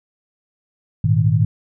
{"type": "chord", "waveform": "sine", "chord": "Ab suspended second", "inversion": "none", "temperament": "just", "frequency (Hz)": [103.83, 116.8, 155.74], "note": ["Ab2", "Bb2", "Eb3"], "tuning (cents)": [0, 4, 2], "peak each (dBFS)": -17, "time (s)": [1.04, 1.45], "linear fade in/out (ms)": 5, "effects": []}